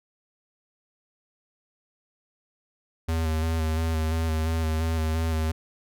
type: tone with vibrato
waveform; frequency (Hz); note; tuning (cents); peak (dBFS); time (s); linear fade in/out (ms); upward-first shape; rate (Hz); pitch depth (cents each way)
square; 80.3; E2; -45; -24; 3.08-5.52; 10; square; 2.9; 25
effects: none